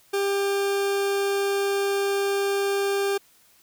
40% pulse tone, 397.8 Hz, G4, 25 cents sharp, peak -21 dBFS, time 0.13-3.18 s, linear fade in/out 10 ms, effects white hiss -58 dBFS RMS until 3.62 s

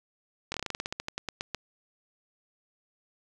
slowing click train, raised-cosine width 0.2 ms, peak -15 dBFS, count 17, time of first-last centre 0.52-1.547 s, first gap 22 ms, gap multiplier 1.13, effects none

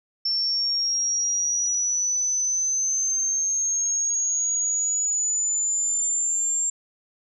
sine linear sweep, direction up, 5400 to 7400 Hz, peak -21 dBFS, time 0.25-6.7 s, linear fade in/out 5 ms, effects none

